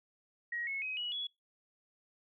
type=tone with pitch steps; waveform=sine; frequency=1895 / 2189 / 2530 / 2922 / 3377 Hz; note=A#6 / C#7 / D#7 / F#7 / G#7; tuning=+28 / -22 / +28 / -22 / +28 cents; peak=-35 dBFS; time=0.52-1.27 s; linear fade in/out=5 ms; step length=150 ms; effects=noise-tail reverb RT60 0.2 s tail -24 dB re dry